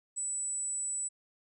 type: tone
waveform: sine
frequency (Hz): 7940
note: B8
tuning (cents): +8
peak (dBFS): -32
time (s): 0.16-1.09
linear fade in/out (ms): 20
effects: none